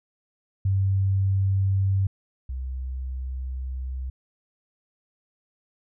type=tone pair in turn; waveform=sine; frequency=96.9 / 64.51 Hz; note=G2 / C2; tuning=-20 / -24 cents; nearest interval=perfect fifth; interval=704 cents; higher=first; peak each=-19 / -28 dBFS; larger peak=first; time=0.65-2.07 / 2.49-4.1 s; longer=second; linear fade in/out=5 ms; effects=none